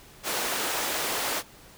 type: high-pass noise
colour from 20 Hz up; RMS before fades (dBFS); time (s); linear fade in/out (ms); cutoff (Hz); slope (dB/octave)
pink; -29; 0.23-1.43; 50; 430; 12
effects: pink hiss -51 dBFS RMS until 1.77 s